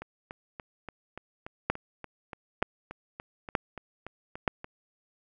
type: two click trains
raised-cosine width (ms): 0.5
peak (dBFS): -24 / -9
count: 17 / 4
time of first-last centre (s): 0.02-4.644 / 1.7-4.478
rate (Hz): 3.46 / 1.08
effects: none